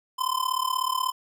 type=tone with amplitude modulation; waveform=square; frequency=1028 Hz; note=C6; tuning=31 cents flat; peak=-21 dBFS; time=0.18-1.12 s; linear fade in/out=20 ms; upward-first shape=sine; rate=36.4 Hz; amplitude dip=90%; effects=none